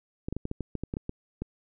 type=clicks; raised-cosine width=3 ms; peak=-19 dBFS; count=12; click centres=0.285 / 0.326 / 0.366 / 0.454 / 0.514 / 0.607 / 0.753 / 0.836 / 0.939 / 0.969 / 1.094 / 1.42 s; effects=none